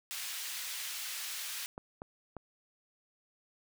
pink high-pass noise, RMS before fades -40 dBFS, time 0.11-1.66 s, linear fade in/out 0 ms, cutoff 2300 Hz, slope 12 dB/octave
clicks, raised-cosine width 1 ms, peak -28 dBFS, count 3, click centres 1.779 / 2.019 / 2.367 s
effects none

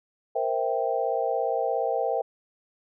sine chord, C dominant seventh, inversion third, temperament equal, 466.2 / 523.3 / 659.3 / 784 Hz, Bb4 / C5 / E5 / G5, 0 / 0 / 0 / 0 cents, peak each -29 dBFS, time 0.35-2.22 s, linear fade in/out 10 ms, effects none

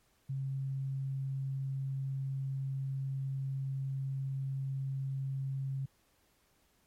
sine tone, 135.2 Hz, C#3, 43 cents flat, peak -33 dBFS, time 0.29-5.86 s, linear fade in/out 10 ms, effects pink hiss -71 dBFS RMS until 6.86 s + MP3 64 kbps

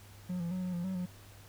triangle tone with pitch steps, 180.7 / 170.2 / 184.3 / 181.9 / 173.5 / 188.5 / 180.2 Hz, F#3 / F3 / F#3 / F#3 / F3 / F#3 / F#3, -41 / -44 / -7 / -29 / -11 / +32 / -45 cents, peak -31 dBFS, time 0.29-1.06 s, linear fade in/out 10 ms, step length 110 ms, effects added 100 Hz sine -53 dBFS peak until 1.48 s + pink hiss -57 dBFS RMS until 1.48 s

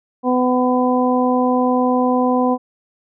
harmonic tone, 251.2 Hz, B3, 30 cents sharp, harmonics 1 / 2 / 3 / 4, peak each -16 / -19 / -21 / -22 dBFS, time 0.23-2.58 s, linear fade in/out 50 ms, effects none

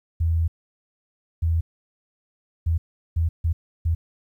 sine tone bursts at uneven times, 82.41 Hz, E2, in tune, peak -18 dBFS, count 6, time 0.2-0.48 / 1.42-1.61 / 2.66-2.78 / 3.16-3.29 / 3.44-3.53 / 3.85-3.95 s, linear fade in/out 10 ms, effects 10-bit

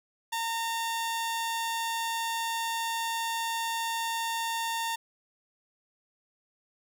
sawtooth tone pair together, 915 / 3492 Hz, A#5 / A7, -32 / -14 cents, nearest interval octave + major seventh, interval 2318 cents, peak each -26 / -36 dBFS, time 0.32-4.96 s, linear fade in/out 10 ms, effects none

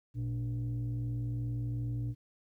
sine tone with frequency modulation, 118.8 Hz, A#2, 33 cents sharp, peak -31 dBFS, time 0.14-2.15 s, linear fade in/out 50 ms, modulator 175 Hz, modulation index 0.51, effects tanh soft clip ceiling -27 dBFS + 12-bit

